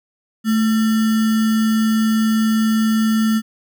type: tone with sample-and-hold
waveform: sine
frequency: 220 Hz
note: A3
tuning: in tune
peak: -13 dBFS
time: 0.44-3.42 s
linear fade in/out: 50 ms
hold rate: 1575 Hz
effects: none

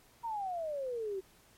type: exponential sweep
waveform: sine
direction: down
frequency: 951 to 371.6 Hz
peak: -34 dBFS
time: 0.23-1.21 s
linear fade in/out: 20 ms
effects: pink hiss -63 dBFS RMS until 1.57 s + MP3 64 kbps

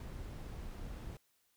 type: noise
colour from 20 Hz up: brown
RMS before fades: -45 dBFS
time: 0-1.17 s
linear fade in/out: 2 ms
effects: white hiss -75 dBFS RMS until 1.56 s

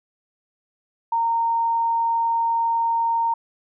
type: tone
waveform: sine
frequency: 922 Hz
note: A#5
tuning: 19 cents flat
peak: -18 dBFS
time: 1.12-3.34 s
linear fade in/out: 5 ms
effects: none

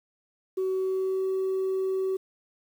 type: tone with pitch glide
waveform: sine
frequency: 376.9 to 380 Hz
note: F#4 to F#4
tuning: +32 to +46 cents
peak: -23 dBFS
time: 0.57-2.17 s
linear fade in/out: 10 ms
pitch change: +14 cents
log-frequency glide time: 0.71-1.23 s
effects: tanh soft clip ceiling -22 dBFS + 9-bit

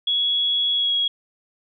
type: tone with pitch glide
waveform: sine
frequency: 3353 to 3313 Hz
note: G#7 to G#7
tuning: +16 to -5 cents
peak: -18 dBFS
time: 0.07-1.08 s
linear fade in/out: 5 ms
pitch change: -21 cents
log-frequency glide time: 0.74-0.93 s
effects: none

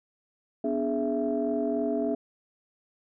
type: tone cluster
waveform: sine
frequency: 248 / 291.4 / 418.7 / 664 Hz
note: B3 / D4 / G#4 / E5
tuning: +7 / -13 / +14 / +12 cents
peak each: -30 dBFS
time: 0.64-2.15 s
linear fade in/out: 5 ms
effects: tanh soft clip ceiling -16 dBFS

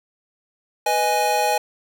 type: chord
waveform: square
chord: G# minor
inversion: first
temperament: equal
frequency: 493.9 / 622.3 / 830.6 Hz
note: B4 / D#5 / G#5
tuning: 0 / 0 / 0 cents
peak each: -26 / -25 / -20 dBFS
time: 0.86-1.58 s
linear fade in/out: 5 ms
effects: none

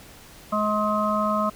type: harmonic tone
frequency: 211.4 Hz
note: G#3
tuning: 31 cents sharp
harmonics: 1 / 3 / 5 / 6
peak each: -26 / -26 / -26 / -26 dBFS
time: 0.52-1.5 s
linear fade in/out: 10 ms
effects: pink hiss -47 dBFS RMS until 1.55 s

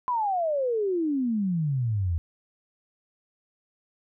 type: exponential sweep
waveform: sine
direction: down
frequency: 1024 to 79.8 Hz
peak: -23 dBFS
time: 0.08-2.18 s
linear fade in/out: 0 ms
effects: none

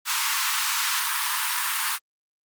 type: high-pass noise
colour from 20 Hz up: pink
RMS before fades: -25 dBFS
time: 0.05-1.99 s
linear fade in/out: 50 ms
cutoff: 900 Hz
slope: 96 dB/octave
effects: Opus 48 kbps

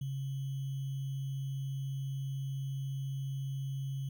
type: tone with sample-and-hold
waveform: sine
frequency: 135.8 Hz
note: C#3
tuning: 35 cents flat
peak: -34 dBFS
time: 0.01-4.09 s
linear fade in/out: 5 ms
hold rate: 3150 Hz
effects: none

